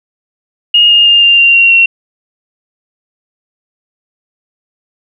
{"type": "tone with pitch steps", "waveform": "sine", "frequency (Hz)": [2857, 2836, 2814, 2793, 2772, 2752, 2731], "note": ["F7", "F7", "F7", "F7", "F7", "F7", "F7"], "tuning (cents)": [39, 26, 12, -1, -14, -26, -39], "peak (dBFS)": -3, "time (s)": [0.74, 1.86], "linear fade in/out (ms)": 5, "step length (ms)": 160, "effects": []}